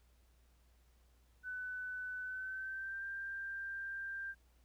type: tone with pitch glide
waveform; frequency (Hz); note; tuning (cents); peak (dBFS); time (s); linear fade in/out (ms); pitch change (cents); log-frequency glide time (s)
sine; 1500 to 1584.6; F#6 to G6; +23 to +18; -40; 1.43-4.35; 50; +95; 2.19-3.06
effects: added 60 Hz sine -66 dBFS peak until 4.64 s + pink hiss -75 dBFS RMS until 4.64 s